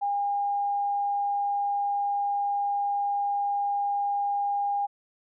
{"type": "tone", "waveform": "sine", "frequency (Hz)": 809, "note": "G#5", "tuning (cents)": -46, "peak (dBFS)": -24, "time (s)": [0.01, 4.87], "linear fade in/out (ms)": 20, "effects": []}